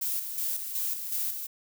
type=noise with tremolo; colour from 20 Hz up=violet; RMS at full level=-30 dBFS; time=0.01-1.47 s; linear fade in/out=10 ms; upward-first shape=square; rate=2.7 Hz; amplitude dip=50%; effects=none